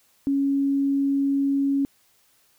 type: tone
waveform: sine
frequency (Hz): 277.2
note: C#4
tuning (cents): 0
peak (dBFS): -19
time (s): 0.27-1.85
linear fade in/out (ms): 0
effects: white hiss -62 dBFS RMS until 2.58 s